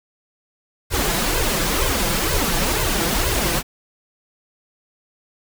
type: noise with flanger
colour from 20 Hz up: pink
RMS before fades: -20 dBFS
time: 0.9-3.63 s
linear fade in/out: 50 ms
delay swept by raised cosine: 1.9 to 6 ms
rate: 2.1 Hz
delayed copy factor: +0.95
effects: none